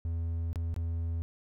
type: tone with dropouts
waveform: triangle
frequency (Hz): 83.2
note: E2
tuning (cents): +17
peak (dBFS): -28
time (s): 0.05-1.22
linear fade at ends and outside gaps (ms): 0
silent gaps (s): 0.53-0.558 / 0.742-0.763
effects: none